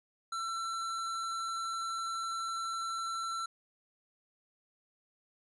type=tone; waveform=square; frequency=1344 Hz; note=E6; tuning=33 cents sharp; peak=-35 dBFS; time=0.32-3.46 s; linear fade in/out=5 ms; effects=resampled to 22050 Hz